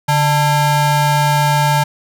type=ring-modulated tone; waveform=square; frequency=372.6 Hz; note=F#4; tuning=12 cents sharp; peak=-9 dBFS; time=0.08-1.84 s; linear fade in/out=10 ms; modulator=517 Hz; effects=none